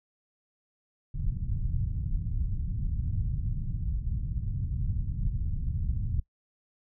pink low-pass noise, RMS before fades -30 dBFS, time 1.14-6.2 s, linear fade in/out 5 ms, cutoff 140 Hz, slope 24 dB/octave, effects noise-tail reverb RT60 0.1 s tail -21 dB re dry

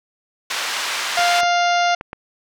pink band-pass noise, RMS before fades -24 dBFS, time 0.5-1.41 s, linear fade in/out 5 ms, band 1200 to 5900 Hz, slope 12 dB/octave
harmonic tone, 700 Hz, F5, 4 cents sharp, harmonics 1 / 2 / 3 / 4 / 5 / 6 / 7 / 8 / 9, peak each -16 / -22 / -26 / -28 / -30 / -32 / -33 / -34 / -35 dBFS, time 1.17-1.95 s, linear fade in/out 5 ms
clicks, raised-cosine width 0.5 ms, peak -15 dBFS, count 4, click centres 1.192 / 1.433 / 2.011 / 2.131 s
effects none

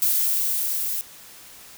violet noise with level ramp, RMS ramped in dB -20 to -27 dBFS, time 0.02-1.01 s, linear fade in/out 0 ms, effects white hiss -45 dBFS RMS until 1.77 s

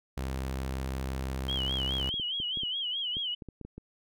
sawtooth tone, 65.9 Hz, C2, 13 cents sharp, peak -28 dBFS, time 0.17-2.1 s, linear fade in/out 5 ms
sine tone with vibrato, 3099 Hz, G7, 21 cents flat, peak -30 dBFS, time 1.48-3.35 s, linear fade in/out 10 ms, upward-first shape sine, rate 4.8 Hz, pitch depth 120 cents each way
clicks, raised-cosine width 3 ms, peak -29 dBFS, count 12, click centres 2 / 2.141 / 2.198 / 2.401 / 2.573 / 2.634 / 3.169 / 3.422 / 3.487 / 3.613 / 3.65 / 3.78 s
effects none

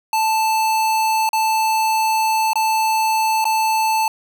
square tone with dropouts, 880 Hz, A5, in tune, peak -16 dBFS, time 0.13-4.08 s, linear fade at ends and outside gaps 2 ms, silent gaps 1.291-1.331 / 2.533-2.556 / 3.443-3.453 s, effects none

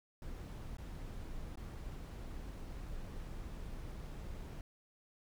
brown noise with dropouts, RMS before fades -45 dBFS, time 0.22-4.61 s, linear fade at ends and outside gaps 1 ms, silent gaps 0.769-0.783 / 1.556-1.573 s, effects none

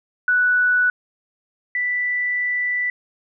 sine tone pair in turn, 1480 / 1975.6 Hz, F#6 / B6, 0 / 0 cents, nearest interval perfect fourth, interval 500 cents, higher second, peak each -14 / -19 dBFS, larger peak first, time 0.28-0.9 / 1.75-2.9 s, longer second, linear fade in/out 2 ms, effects none

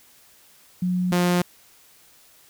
sine / sawtooth tone pair in turn, 180.8 / 177.18 Hz, F#3 / F3, -40 / +25 cents, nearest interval unison, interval 35 cents, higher first, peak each -20 / -14 dBFS, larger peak second, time 0.82-1.12 / 1.12-1.42 s, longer neither, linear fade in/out 5 ms, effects white hiss -54 dBFS RMS until 2.49 s

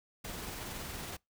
pink noise with amplitude modulation, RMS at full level -41 dBFS, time 0.24-1.17 s, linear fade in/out 10 ms, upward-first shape sine, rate 21.5 Hz, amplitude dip 25%, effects noise-tail reverb RT60 0.2 s tail -26 dB re dry

